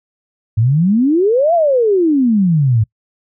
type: exponential two-way sweep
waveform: sine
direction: up then down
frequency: 103.83 to 705 to 103.83 Hz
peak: -9 dBFS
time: 0.57-2.84 s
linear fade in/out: 10 ms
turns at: 1.54 s
effects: noise-tail reverb RT60 0.1 s tail -25 dB re dry

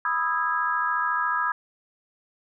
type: chord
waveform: sine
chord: E major seventh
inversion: second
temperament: equal with one note detuned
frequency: 987.8 / 1244.5 / 1318.5 / 1645.9 Hz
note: B5 / D#6 / E6 / G#6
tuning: 0 / 0 / 0 / -16 cents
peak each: -28 / -27 / -30 / -27 dBFS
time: 0.05-1.52 s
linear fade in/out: 2 ms
effects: none

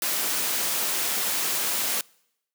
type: noise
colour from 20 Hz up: white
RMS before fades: -26 dBFS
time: 0.02-2.01 s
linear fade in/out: 2 ms
effects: noise-tail reverb RT60 0.8 s tail -26 dB re dry + high-pass 200 Hz 12 dB/octave

